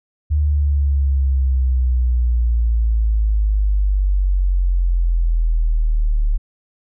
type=exponential sweep; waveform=sine; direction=down; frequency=75.1 to 36.71 Hz; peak=-13 dBFS; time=0.3-6.38 s; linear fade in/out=20 ms; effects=none